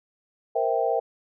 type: chord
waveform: sine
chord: C dominant seventh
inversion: third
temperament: equal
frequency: 466.2 / 523.3 / 659.3 / 784 Hz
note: Bb4 / C5 / E5 / G5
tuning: 0 / 0 / 0 / 0 cents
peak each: -26 / -28 / -26 / -27 dBFS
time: 0.55-1 s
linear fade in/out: 10 ms
effects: none